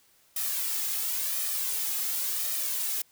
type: noise with flanger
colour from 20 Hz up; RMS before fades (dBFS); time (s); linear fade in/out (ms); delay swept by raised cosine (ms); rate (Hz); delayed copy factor
blue; -30; 0.36-3.02; 5; 1.6 to 2.39; 0.94; +0.55
effects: white hiss -63 dBFS RMS until 3.11 s